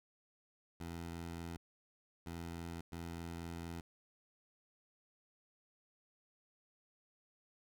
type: tone bursts at uneven times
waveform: 15% pulse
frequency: 84.4 Hz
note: E2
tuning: 41 cents sharp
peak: -37 dBFS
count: 3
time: 0.8-1.57 / 2.26-2.81 / 2.92-3.81 s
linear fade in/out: 5 ms
effects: none